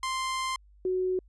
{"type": "tone pair in turn", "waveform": ["sawtooth", "sine"], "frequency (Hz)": [1046.5, 370], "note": ["C6", "F#4"], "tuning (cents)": [0, 0], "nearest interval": "octave + tritone", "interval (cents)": 1800, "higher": "first", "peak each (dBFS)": -25, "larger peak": "neither", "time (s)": [[0.03, 0.56], [0.85, 1.19]], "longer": "first", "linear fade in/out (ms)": 2, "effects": ["added 50 Hz sine -54 dBFS peak until 1.28 s", "resampled to 24000 Hz"]}